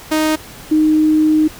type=tone pair in turn; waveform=sawtooth / sine; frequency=311.1 / 309.5 Hz; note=D#4 / D#4; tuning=0 / -9 cents; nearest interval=unison; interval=9 cents; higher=first; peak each=-9 dBFS; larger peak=neither; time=0.11-0.36 / 0.71-1.48 s; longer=second; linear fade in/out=10 ms; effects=pink hiss -36 dBFS RMS until 1.59 s